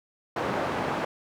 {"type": "band-pass noise", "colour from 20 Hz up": "white", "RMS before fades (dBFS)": -29, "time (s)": [0.36, 1.05], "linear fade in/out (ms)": 5, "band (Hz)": [120, 1000], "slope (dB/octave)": 12, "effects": []}